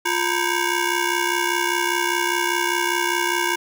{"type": "ring-modulated tone", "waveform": "15% pulse", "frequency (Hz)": 637, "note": "D#5", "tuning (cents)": 41, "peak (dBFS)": -10, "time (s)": [0.05, 3.56], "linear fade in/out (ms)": 10, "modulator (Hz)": 286, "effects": []}